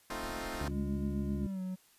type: chord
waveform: 10% pulse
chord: F dominant seventh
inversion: first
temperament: equal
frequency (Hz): 220 / 261.6 / 311.1 / 349.2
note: A3 / C4 / Eb4 / F4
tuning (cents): 0 / 0 / 0 / 0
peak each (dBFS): -35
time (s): 0.1-0.68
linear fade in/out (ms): 2
type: noise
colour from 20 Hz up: brown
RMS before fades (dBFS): -47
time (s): 0.11-0.71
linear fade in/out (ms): 5
type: harmonic tone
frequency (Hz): 70.8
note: C#2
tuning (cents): +37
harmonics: 1 / 2 / 3 / 4 / 5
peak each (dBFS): -37 / -40 / -42 / -43 / -44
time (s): 0.6-1.47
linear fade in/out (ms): 5
type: tone with pitch glide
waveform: triangle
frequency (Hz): 204.7 to 185.55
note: G#3 to F#3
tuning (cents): -25 to +5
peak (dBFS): -33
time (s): 0.7-1.76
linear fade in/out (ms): 20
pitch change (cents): -170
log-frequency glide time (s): 1.39-1.61
effects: white hiss -65 dBFS RMS until 1.98 s + resampled to 32000 Hz